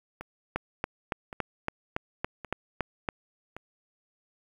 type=two click trains; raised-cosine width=0.5 ms; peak=-13 / -24 dBFS; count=10 / 4; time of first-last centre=0.56-3.088 / 0.21-3.566 s; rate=3.56 / 0.894 Hz; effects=8-bit